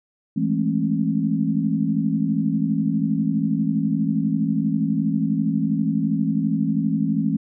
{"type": "chord", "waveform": "sine", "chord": "A major seventh", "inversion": "second", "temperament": "equal with one note detuned", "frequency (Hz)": [164.81, 207.7, 220, 270.4], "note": ["E3", "G#3", "A3", "C#4"], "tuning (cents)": [0, 0, 0, -43], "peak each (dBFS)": -24, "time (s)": [0.36, 7.37], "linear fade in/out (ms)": 10, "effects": []}